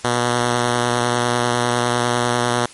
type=tone with vibrato; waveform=5% pulse; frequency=121.2 Hz; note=B2; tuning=32 cents flat; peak=-5 dBFS; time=0.04-2.66 s; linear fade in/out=5 ms; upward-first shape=sine; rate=10 Hz; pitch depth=15 cents each way; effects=white hiss -42 dBFS RMS until 2.73 s + MP3 48 kbps